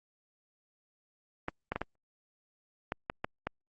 clicks, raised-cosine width 0.5 ms, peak -17 dBFS, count 8, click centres 1.484 / 1.72 / 1.76 / 1.816 / 2.921 / 3.099 / 3.245 / 3.47 s, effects Opus 24 kbps

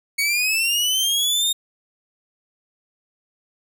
sawtooth linear sweep, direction up, 2217 to 3701 Hz, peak -15 dBFS, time 0.18-1.53 s, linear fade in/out 10 ms, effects none

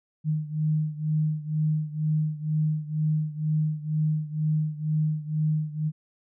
sine beating tone pair, 153.5 / 155.6 Hz, D#3 / D#3, -23 / 0 cents, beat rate 2.1 Hz, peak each -25 / -28 dBFS, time 0.24-5.92 s, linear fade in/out 50 ms, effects none

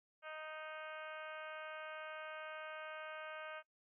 harmonic tone, 311.1 Hz, D#4, in tune, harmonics 2 / 3 / 4 / 5 / 6 / 7 / 8 / 9 / 10, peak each -50 / -57 / -52 / -51 / -63 / -57 / -58 / -60 / -64 dBFS, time 0.22-3.63 s, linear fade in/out 50 ms, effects noise-tail reverb RT60 0.1 s tail -22 dB re dry

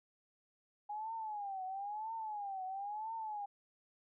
sine tone with vibrato, 823 Hz, G#5, 16 cents flat, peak -39 dBFS, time 0.89-3.46 s, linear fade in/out 10 ms, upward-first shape triangle, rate 1 Hz, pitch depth 180 cents each way, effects none

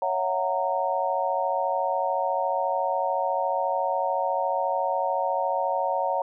sine chord, F# dominant seventh, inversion second, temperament just, 555 / 666 / 740 / 925 Hz, C#5 / E5 / F#5 / A#5, +2 / +18 / 0 / -14 cents, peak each -28 / -31 / -28 / -27 dBFS, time 0.02-6.22 s, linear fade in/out 2 ms, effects none

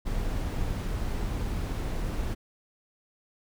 brown noise, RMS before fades -30 dBFS, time 0.05-2.35 s, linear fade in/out 20 ms, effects none

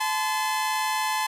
sawtooth tone pair together, 864 / 1025.3 Hz, A5 / C6, -32 / -35 cents, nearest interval minor third, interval 297 cents, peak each -22 / -24 dBFS, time 0-1.27 s, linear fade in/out 10 ms, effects resampled to 32000 Hz

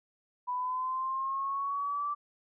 sine linear sweep, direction up, 986 to 1170 Hz, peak -30 dBFS, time 0.47-2.15 s, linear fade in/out 20 ms, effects none

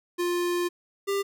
square tone pair in turn, 351.1 / 397.3 Hz, F4 / G4, +9 / +23 cents, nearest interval major second, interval 214 cents, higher second, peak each -25 dBFS, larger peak neither, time 0.18-0.69 / 1.07-1.23 s, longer first, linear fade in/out 20 ms, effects none

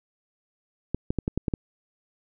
clicks, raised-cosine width 3 ms, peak -12 dBFS, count 7, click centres 0.946 / 1.105 / 1.187 / 1.279 / 1.376 / 1.482 / 1.538 s, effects none

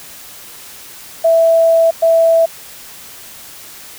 sine tone bursts at uneven times, 659.3 Hz, E5, in tune, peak -7 dBFS, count 2, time 1.24-1.91 / 2.02-2.46 s, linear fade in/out 10 ms, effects white hiss -35 dBFS RMS until 3.98 s

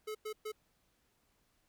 square tone bursts at uneven times, 430 Hz, A4, 40 cents flat, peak -39 dBFS, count 3, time 0.07-0.15 / 0.25-0.33 / 0.45-0.52 s, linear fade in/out 10 ms, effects pink hiss -75 dBFS RMS until 1.68 s

